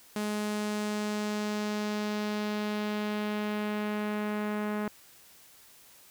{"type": "tone with low-pass filter sweep", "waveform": "sawtooth", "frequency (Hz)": 210, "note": "G#3", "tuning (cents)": 19, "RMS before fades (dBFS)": -32, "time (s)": [0.16, 4.88], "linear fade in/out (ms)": 2, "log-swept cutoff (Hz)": [11000, 1800], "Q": 1.1, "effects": ["white hiss -56 dBFS RMS until 6.1 s"]}